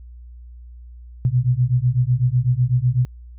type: beating tone pair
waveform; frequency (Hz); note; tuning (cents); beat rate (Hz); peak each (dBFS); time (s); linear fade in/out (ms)
sine; 120.9 / 128.9; B2 / C3; -36 / -26; 8; -18; 1.25-3.05; 0
effects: added 60 Hz sine -37 dBFS peak until 3.38 s